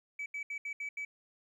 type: tone bursts at uneven times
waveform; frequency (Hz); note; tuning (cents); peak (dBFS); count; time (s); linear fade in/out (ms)
sine; 2291; D7; -44; -34; 6; 0.19-0.26 / 0.34-0.43 / 0.5-0.58 / 0.65-0.73 / 0.8-0.89 / 0.97-1.05; 5
effects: tanh soft clip ceiling -34 dBFS + 12-bit